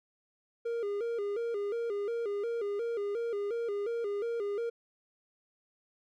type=tone with vibrato; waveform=triangle; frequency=435.6 Hz; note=A4; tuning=17 cents flat; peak=-29 dBFS; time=0.65-4.7 s; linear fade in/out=10 ms; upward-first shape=square; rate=2.8 Hz; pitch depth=120 cents each way; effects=none